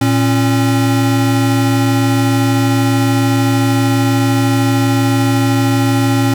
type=tone pair together; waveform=square; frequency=115.02 / 272.8 Hz; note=A#2 / C#4; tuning=-23 / -28 cents; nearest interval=octave + minor third; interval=1495 cents; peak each=-14 dBFS; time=0.01-6.34 s; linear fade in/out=5 ms; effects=none